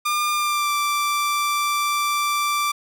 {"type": "tone with pitch glide", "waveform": "sawtooth", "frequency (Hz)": [1202, 1173.2], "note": ["D6", "D6"], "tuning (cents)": [40, -2], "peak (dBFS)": -16, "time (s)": [0.05, 2.72], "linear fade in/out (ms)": 10, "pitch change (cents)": -42, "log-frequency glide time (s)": [0.33, 0.72], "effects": []}